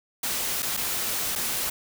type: noise with dropouts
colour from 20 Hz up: white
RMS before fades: -28 dBFS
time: 0.23-1.7 s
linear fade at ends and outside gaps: 5 ms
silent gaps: 0.623-0.627 / 0.768-0.772 / 1.354-1.358 s
effects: none